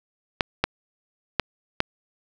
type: clicks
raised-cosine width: 0.3 ms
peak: -3 dBFS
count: 4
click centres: 0.408 / 0.64 / 1.397 / 1.804 s
effects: none